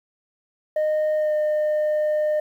sine tone with pitch glide, 615 to 607.6 Hz, D#5 to D#5, -20 to -41 cents, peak -16 dBFS, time 0.76-2.4 s, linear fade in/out 5 ms, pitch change -21 cents, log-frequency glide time 1.16-1.34 s, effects tanh soft clip ceiling -18 dBFS + 9-bit

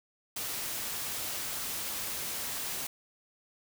white noise, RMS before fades -36 dBFS, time 0.36-2.87 s, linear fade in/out 5 ms, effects none

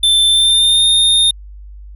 square tone with pitch glide, 3545 to 3657 Hz, A7 to A#7, +12 to -34 cents, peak -9 dBFS, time 0.03-1.31 s, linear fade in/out 5 ms, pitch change +54 cents, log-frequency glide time 0.29-0.85 s, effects added 50 Hz sine -31 dBFS peak until 1.95 s

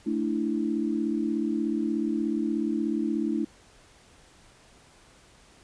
sine chord, A suspended fourth, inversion none, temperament just, 220 / 293.3 / 330 Hz, A3 / D4 / E4, 0 / -2 / +2 cents, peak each -29 dBFS, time 0.06-3.45 s, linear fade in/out 10 ms, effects pink hiss -56 dBFS RMS until 5.63 s + resampled to 22050 Hz

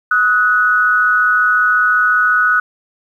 sine tone pair together, 1265.5 / 1480 Hz, D#6 / F#6, +29 / 0 cents, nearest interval minor third, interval 271 cents, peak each -15 / -11 dBFS, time 0.11-2.6 s, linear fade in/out 5 ms, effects 8-bit

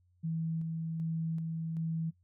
sine tone with tremolo, 162.7 Hz, E3, 22 cents flat, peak -31 dBFS, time 0.23-2.11 s, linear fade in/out 20 ms, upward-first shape square, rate 1.3 Hz, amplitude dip 25%, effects noise-tail reverb RT60 0.1 s tail -20 dB re dry + added 89 Hz sine -66 dBFS peak until 2.23 s

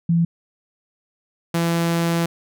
sine / sawtooth tone pair in turn, 168.3 / 168.3 Hz, E3 / E3, +36 / +36 cents, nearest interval unison, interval 0 cents, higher neither, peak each -14 dBFS, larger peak neither, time 0.09-0.25 / 1.54-2.26 s, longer second, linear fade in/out 5 ms, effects none

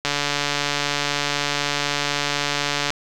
click train, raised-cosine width 0.2 ms, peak -4 dBFS, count 412, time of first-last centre 0.05-2.904 s, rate 144 Hz, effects none

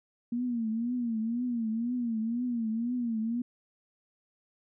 sine tone with vibrato, 233.6 Hz, A#3, 4 cents sharp, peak -28 dBFS, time 0.32-3.42 s, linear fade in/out 5 ms, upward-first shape triangle, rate 2 Hz, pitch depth 130 cents each way, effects none

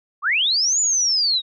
sine linear two-way sweep, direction up then down, 1046.5 to 7040 to 3703 Hz, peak -16 dBFS, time 0.22-1.42 s, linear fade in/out 50 ms, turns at 0.8 s, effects none

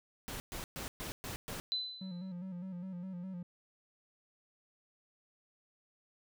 pink noise bursts, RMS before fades -42 dBFS, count 6, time 0.28-1.6 s, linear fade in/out 0 ms, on 120 ms, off 120 ms
sine tone with exponential decay, 4019 Hz, B7, 30 cents sharp, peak -30 dBFS, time 1.72-2.32 s, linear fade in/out 0 ms, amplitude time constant 130 ms
triangle tone with vibrato, 182.4 Hz, F#3, 24 cents flat, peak -38 dBFS, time 2.01-3.43 s, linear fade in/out 5 ms, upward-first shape square, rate 4.9 Hz, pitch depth 63 cents each way
effects none

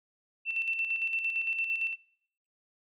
sine tone with tremolo, 2683 Hz, E7, 30 cents sharp, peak -27 dBFS, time 0.45-1.96 s, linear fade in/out 50 ms, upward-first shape square, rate 8.8 Hz, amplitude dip 50%, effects noise-tail reverb RT60 0.7 s tail -22 dB re dry

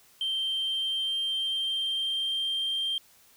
sine tone with pitch glide, 3136 to 3171 Hz, G7 to G7, 0 to +19 cents, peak -25 dBFS, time 0.21-2.98 s, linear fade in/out 2 ms, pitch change +19 cents, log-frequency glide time 0.31-2.51 s, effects tanh soft clip ceiling -24 dBFS + white hiss -59 dBFS RMS until 3.36 s

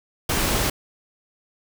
pink noise, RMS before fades -22 dBFS, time 0.29-0.7 s, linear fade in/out 5 ms, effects none

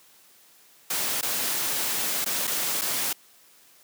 white noise with dropouts, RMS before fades -27 dBFS, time 0.9-3.13 s, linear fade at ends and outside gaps 5 ms, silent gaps 1.212-1.227 / 2.246-2.26 / 2.472-2.475 / 2.813-2.817 s, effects white hiss -56 dBFS RMS until 3.83 s + high-pass 150 Hz 12 dB/octave

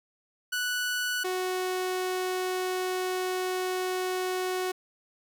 sawtooth tone pair in turn, 1480 / 369 Hz, F#6 / F#4, 0 / -5 cents, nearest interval 2 octaves, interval 2405 cents, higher first, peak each -24 / -24 dBFS, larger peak neither, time 0.52-1.24 / 1.24-4.72 s, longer second, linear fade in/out 10 ms, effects none

